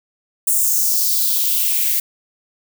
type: noise with high-pass filter sweep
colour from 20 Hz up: violet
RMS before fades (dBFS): -17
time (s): 0.47-2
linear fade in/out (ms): 5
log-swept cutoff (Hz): 8400 to 1900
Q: 2.6
effects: none